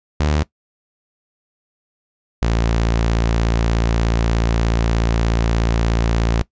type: tone pair in turn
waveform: sawtooth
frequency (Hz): 74.8 / 56.74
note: D2 / A#1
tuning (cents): +32 / -46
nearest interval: perfect fourth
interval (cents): 478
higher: first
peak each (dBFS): -11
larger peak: neither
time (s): 0.2-0.43 / 2.42-6.42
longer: second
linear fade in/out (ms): 0
effects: noise-tail reverb RT60 0.1 s tail -20 dB re dry + resampled to 16000 Hz